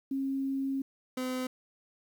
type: tone pair in turn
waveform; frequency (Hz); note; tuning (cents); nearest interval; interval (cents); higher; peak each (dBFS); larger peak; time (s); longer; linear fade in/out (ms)
sine / 30% pulse; 270.6 / 255.5; C#4 / C4; -42 / -41; minor second; 99; first; -29 / -29; neither; 0.11-0.82 / 1.17-1.47; first; 5
effects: 10-bit